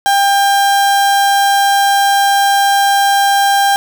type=tone; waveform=35% pulse; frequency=797 Hz; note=G5; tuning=28 cents sharp; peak=-7 dBFS; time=0.06-3.76 s; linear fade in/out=0 ms; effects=none